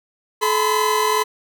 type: tone cluster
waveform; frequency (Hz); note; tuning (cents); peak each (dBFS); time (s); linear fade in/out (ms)
40% pulse; 430.1 / 991 / 1033; A4 / B5 / C6; -39 / +6 / -22; -20; 0.41-1.24; 20
effects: none